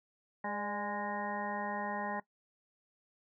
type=harmonic tone with a mistuned harmonic; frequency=206.2 Hz; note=G#3; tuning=12 cents flat; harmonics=1 / 2 / 3 / 4 / 5 / 7 / 8 / 9; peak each=-42 / -48 / -43 / -39 / -43 / -51 / -52 / -43 dBFS; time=0.44-2.2 s; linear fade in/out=5 ms; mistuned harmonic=3; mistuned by=-46 cents; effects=noise-tail reverb RT60 0.1 s tail -18 dB re dry

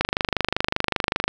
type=click train; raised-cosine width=0.3 ms; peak=-3 dBFS; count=33; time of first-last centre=0.01-1.28 s; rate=25.2 Hz; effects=none

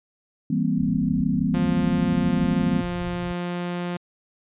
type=chord; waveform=sine; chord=C dominant seventh; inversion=first; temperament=just; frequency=163.52 / 196.22 / 235.5 / 261.6 Hz; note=E3 / G3 / Bb3 / C4; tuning=-14 / +2 / +18 / 0 cents; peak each=-25 / -25 / -25 / -26 dBFS; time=0.5-2.81 s; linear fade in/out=5 ms
type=low-pass noise; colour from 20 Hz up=white; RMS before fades=-36 dBFS; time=0.77-3.33 s; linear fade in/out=5 ms; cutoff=140 Hz; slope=96 dB/octave
type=tone; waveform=sawtooth; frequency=176 Hz; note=F3; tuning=14 cents sharp; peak=-22 dBFS; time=1.54-3.97 s; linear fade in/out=5 ms
effects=resampled to 8000 Hz

